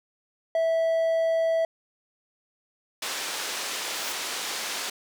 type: tone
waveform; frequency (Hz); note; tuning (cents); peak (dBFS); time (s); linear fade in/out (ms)
triangle; 655; E5; -11; -19; 0.55-1.65; 2
type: band-pass noise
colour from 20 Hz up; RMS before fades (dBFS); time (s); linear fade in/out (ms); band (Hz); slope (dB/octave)
white; -32; 3.02-4.9; 5; 360 to 6200; 12
type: noise with exponential growth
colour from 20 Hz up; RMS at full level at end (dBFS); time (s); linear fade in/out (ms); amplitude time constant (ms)
blue; -35; 3.61-4.12; 0; 110
effects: none